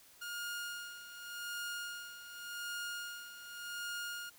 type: tone with tremolo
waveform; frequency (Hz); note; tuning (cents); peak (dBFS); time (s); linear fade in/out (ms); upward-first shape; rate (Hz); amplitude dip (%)
sawtooth; 1421; F6; +30; -35; 0.21-4.3; 10; sine; 0.87; 70
effects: white hiss -61 dBFS RMS until 4.38 s